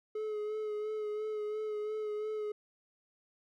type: tone with vibrato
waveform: triangle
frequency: 426.3 Hz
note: G#4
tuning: 45 cents sharp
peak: -32 dBFS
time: 0.15-2.52 s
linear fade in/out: 5 ms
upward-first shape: sine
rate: 2.9 Hz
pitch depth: 26 cents each way
effects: none

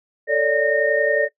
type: tone cluster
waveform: sine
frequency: 445 / 565 / 596 / 1840 Hz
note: A4 / C#5 / D5 / A#6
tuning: +20 / +33 / +25 / -23 cents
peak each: -21 dBFS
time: 0.27-1.29 s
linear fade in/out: 50 ms
effects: noise-tail reverb RT60 0.1 s tail -18 dB re dry

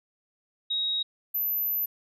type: tone pair in turn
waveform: sine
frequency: 3791 / 12088 Hz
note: A#7 / F#9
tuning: +28 / +36 cents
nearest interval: octave + minor sixth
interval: 2008 cents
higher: second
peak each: -25 dBFS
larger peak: neither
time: 0.7-1.03 / 1.34-1.86 s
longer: second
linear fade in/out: 10 ms
effects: none

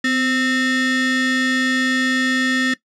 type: ring-modulated tone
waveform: 45% pulse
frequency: 784 Hz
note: G5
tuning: in tune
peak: -13 dBFS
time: 0.04-2.74 s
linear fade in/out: 5 ms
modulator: 1040 Hz
effects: noise-tail reverb RT60 0.1 s tail -18 dB re dry + low-pass 6000 Hz 12 dB/octave

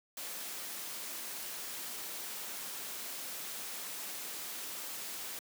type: noise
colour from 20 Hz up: white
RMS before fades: -42 dBFS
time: 0.17-5.39 s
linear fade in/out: 2 ms
effects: high-pass 200 Hz 12 dB/octave

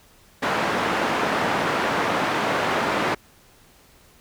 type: band-pass noise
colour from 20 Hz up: white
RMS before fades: -23 dBFS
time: 0.42-3.15 s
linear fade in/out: 10 ms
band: 160 to 1400 Hz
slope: 12 dB/octave
effects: pink hiss -54 dBFS RMS until 4.2 s

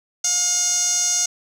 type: tone with band-pass filter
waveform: sawtooth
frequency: 713 Hz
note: F5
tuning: 36 cents sharp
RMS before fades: -20 dBFS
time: 0.24-1.26 s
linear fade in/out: 5 ms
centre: 6300 Hz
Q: 9.9
effects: none

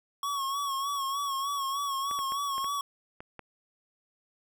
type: tone with vibrato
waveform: square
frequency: 1108.7 Hz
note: C#6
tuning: in tune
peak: -30 dBFS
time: 0.23-2.81 s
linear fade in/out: 2 ms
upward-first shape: sine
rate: 3.3 Hz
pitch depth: 52 cents each way
type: clicks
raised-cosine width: 0.5 ms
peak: -27 dBFS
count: 7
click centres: 2.112 / 2.19 / 2.321 / 2.581 / 2.644 / 3.205 / 3.393 s
effects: none

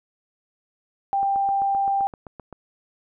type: tone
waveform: sine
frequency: 790 Hz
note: G5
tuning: 13 cents sharp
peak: -19 dBFS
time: 1.13-2.07 s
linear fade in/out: 0 ms
type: click train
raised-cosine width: 1 ms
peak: -24 dBFS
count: 11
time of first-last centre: 1.23-2.527 s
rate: 7.71 Hz
effects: none

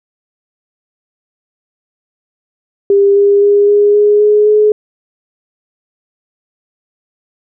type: tone with pitch steps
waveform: sine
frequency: 399.5 / 403.4 / 407.4 / 411.4 / 415.5 / 419.6 / 423.7 Hz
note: G4 / G4 / G#4 / G#4 / G#4 / G#4 / G#4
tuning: +33 / +50 / -33 / -16 / +1 / +18 / +35 cents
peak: -5 dBFS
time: 2.9-4.72 s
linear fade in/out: 2 ms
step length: 260 ms
effects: none

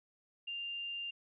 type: tone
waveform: sine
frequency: 2794 Hz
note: F7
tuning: in tune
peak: -38 dBFS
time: 0.47-1.11 s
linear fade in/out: 10 ms
effects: none

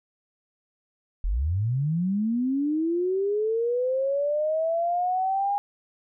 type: linear sweep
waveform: sine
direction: up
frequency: 37.24 to 817 Hz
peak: -22 dBFS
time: 1.24-5.58 s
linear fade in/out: 0 ms
effects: none

